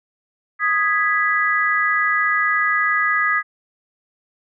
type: chord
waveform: sine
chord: G# minor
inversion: second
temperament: equal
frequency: 1244.5 / 1661.2 / 1975.5 Hz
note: D#6 / G#6 / B6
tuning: 0 / 0 / 0 cents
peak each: -20 dBFS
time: 0.59-3.43 s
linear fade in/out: 50 ms
effects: none